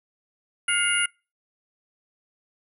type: tone cluster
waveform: sine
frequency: 1422 / 2069 / 2179 / 2830 / 10000 Hz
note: F6 / C7 / C#7 / F7 / D#9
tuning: +31 / -20 / -30 / +22 / +8 cents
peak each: -25 / -29 / -30 / -26 / -26 dBFS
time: 0.68-1.06 s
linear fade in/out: 5 ms
effects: noise-tail reverb RT60 0.3 s tail -26 dB re dry